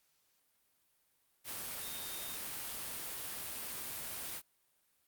sine tone in noise, 3683 Hz, A#7, 22 cents flat, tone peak -48 dBFS, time 1.8-2.38 s, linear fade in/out 50 ms, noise white, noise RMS -42 dBFS, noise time 1.44-4.42 s, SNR -9 dB, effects white hiss -75 dBFS RMS until 5.07 s + Opus 48 kbps

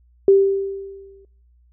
sine tone with exponential decay, 392 Hz, G4, in tune, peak -7 dBFS, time 0.28-1.25 s, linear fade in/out 2 ms, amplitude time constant 210 ms, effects noise-tail reverb RT60 0.6 s tail -23 dB re dry + added 60 Hz sine -52 dBFS peak until 1.72 s

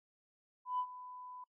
sine tone with ADSR envelope, 999 Hz, B5, 20 cents sharp, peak -31 dBFS, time 0.65-1.44 s, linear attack 140 ms, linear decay 68 ms, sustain -16 dB, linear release 4 ms, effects noise-tail reverb RT60 0.1 s tail -26 dB re dry + tanh soft clip ceiling -27 dBFS

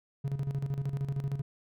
triangle tone with tremolo, 138.59 Hz, C#3, in tune, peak -26 dBFS, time 0.24-1.42 s, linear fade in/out 10 ms, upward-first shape square, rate 13 Hz, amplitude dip 65%, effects none

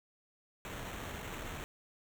pink noise with sample-and-hold, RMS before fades -43 dBFS, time 0.65-1.64 s, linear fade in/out 0 ms, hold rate 4900 Hz, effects none

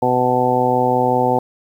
harmonic tone, 125.3 Hz, B2, 25 cents sharp, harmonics 1 / 2 / 3 / 4 / 5 / 6 / 7, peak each -25 / -22 / -23 / -19 / -26 / -19 / -19 dBFS, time 0.02-1.39 s, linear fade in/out 5 ms, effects 8-bit

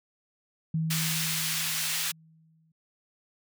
sine tone with exponential decay, 160.5 Hz, E3, 46 cents flat, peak -24 dBFS, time 0.74-2.72 s, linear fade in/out 5 ms, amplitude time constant 430 ms
pink high-pass noise, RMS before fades -30 dBFS, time 0.9-2.12 s, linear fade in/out 10 ms, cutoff 2200 Hz, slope 12 dB/octave
effects none

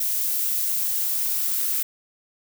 violet noise with high-pass filter sweep, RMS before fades -24 dBFS, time 0-1.83 s, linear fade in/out 5 ms, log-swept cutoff 320 to 1400 Hz, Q 1.9, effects none

